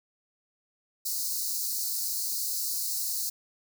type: high-pass noise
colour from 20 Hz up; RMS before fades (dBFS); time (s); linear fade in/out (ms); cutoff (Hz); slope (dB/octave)
white; -31; 1.05-3.3; 10; 4100; 96
effects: none